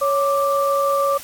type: tone pair together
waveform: sine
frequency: 556.5 / 1174.7 Hz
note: C#5 / D6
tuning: +7 / 0 cents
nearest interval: octave + minor second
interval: 1293 cents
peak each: -18 / -19 dBFS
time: 0.01-1.18 s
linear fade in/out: 10 ms
effects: white hiss -37 dBFS RMS until 1.23 s + AAC 64 kbps